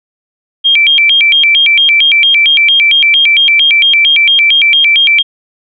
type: tone with vibrato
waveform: sine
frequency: 2744 Hz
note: F7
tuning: 31 cents flat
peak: -4 dBFS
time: 0.64-5.23 s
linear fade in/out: 20 ms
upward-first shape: square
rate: 4.4 Hz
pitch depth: 280 cents each way
effects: none